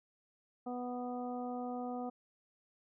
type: harmonic tone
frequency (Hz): 246.9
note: B3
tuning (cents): 0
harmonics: 1 / 2 / 3 / 4 / 5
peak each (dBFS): -40 / -44 / -42 / -56 / -52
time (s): 0.66-2.1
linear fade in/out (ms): 10
effects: none